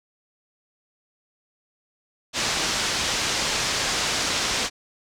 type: low-pass noise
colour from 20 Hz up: white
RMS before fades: -25 dBFS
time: 2.33-4.7 s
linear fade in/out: 50 ms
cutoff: 6600 Hz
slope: 24 dB/octave
effects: none